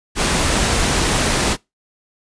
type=noise; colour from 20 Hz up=pink; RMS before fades=-17 dBFS; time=0.15-1.57 s; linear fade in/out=50 ms; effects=noise-tail reverb RT60 0.2 s tail -23 dB re dry + resampled to 22050 Hz